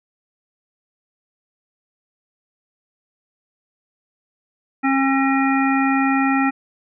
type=harmonic tone; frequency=270 Hz; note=C#4; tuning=45 cents flat; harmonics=1 / 3 / 5 / 7 / 9; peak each=-17 / -22 / -24 / -25 / -27 dBFS; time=4.83-6.51 s; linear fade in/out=20 ms; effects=none